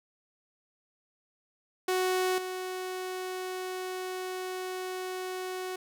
sawtooth tone with level steps, 370 Hz, F#4, in tune, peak -22 / -30 dBFS, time 1.88-5.76 s, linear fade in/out 5 ms, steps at 2.38 s, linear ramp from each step 2 ms, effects none

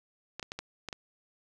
clicks, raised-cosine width 0.2 ms, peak -20 dBFS, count 6, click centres 0.396 / 0.428 / 0.519 / 0.59 / 0.887 / 0.928 s, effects none

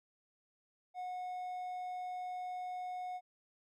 triangle tone, 729 Hz, F#5, 26 cents flat, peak -37 dBFS, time 0.94-3.21 s, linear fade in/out 50 ms, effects AAC 64 kbps

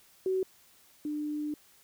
sine tone pair in turn, 376.5 / 298.8 Hz, F#4 / D4, +30 / +30 cents, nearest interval major third, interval 400 cents, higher first, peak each -26 / -31 dBFS, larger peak first, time 0.26-0.43 / 1.05-1.54 s, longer second, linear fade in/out 2 ms, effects white hiss -61 dBFS RMS until 1.83 s

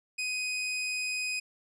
sawtooth tone, 2501 Hz, D#7, 8 cents sharp, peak -27 dBFS, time 0.18-1.4 s, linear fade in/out 10 ms, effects resampled to 22050 Hz

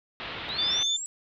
white low-pass noise, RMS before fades -37 dBFS, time 0.2-0.83 s, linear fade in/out 0 ms, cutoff 3800 Hz, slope 48 dB/octave
sine linear sweep, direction up, 3735 to 7830 Hz, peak -32 dBFS, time 0.49-1.06 s, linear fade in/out 0 ms
sine tone, 3541 Hz, A7, 10 cents sharp, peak -24 dBFS, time 0.58-0.97 s, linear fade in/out 10 ms
effects none

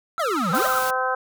triangle tone with vibrato, 1300 Hz, E6, 24 cents flat, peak -22 dBFS, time 0.18-0.79 s, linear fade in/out 0 ms, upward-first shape triangle, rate 16 Hz, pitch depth 120 cents each way
square exponential two-way sweep, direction down then up, 721 to 155.56 to 721 Hz, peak -24 dBFS, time 0.19-0.67 s, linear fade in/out 10 ms, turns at 0.51 s
harmonic tone, 257.5 Hz, C4, 28 cents flat, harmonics 2 / 3 / 4 / 5 / 6, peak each -27 / -27 / -27 / -27 / -27 dBFS, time 0.53-1.15 s, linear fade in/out 5 ms
white noise, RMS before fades -31 dBFS, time 0.54-0.91 s, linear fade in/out 10 ms
effects none

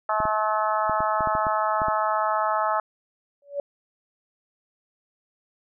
harmonic tone, 215 Hz, A3, 40 cents flat, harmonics 3 / 4 / 5 / 6 / 7 / 8, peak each -27 / -26 / -28 / -26 / -38 / -37 dBFS, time 0.09-2.8 s, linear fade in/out 2 ms
clicks, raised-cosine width 3 ms, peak -21 dBFS, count 10, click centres 0.203 / 0.254 / 0.896 / 1.005 / 1.207 / 1.273 / 1.352 / 1.468 / 1.818 / 1.884 s
sine tone with exponential growth, 569 Hz, C#5, 45 cents sharp, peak -21 dBFS, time 3.42-3.6 s, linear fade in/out 2 ms, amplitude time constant 38 ms
effects none

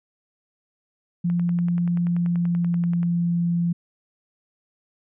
sine tone with pitch glide, 173.6 to 171.61 Hz, F3 to F3, -10 to -30 cents, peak -19 dBFS, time 1.24-3.73 s, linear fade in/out 10 ms, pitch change -20 cents, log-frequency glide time 1.7-3.52 s
click train, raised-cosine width 0.5 ms, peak -26 dBFS, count 19, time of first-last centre 1.3-3.031 s, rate 10.4 Hz
effects none

